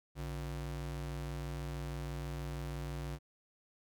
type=ring-modulated tone; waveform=square; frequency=103.83 Hz; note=G#2; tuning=in tune; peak=-36 dBFS; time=0.15-3.19 s; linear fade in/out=50 ms; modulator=43.1 Hz; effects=none